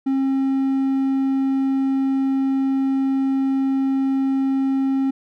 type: tone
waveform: triangle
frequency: 268.9 Hz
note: C4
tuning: 47 cents sharp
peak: -15 dBFS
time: 0.06-5.11 s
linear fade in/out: 10 ms
effects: none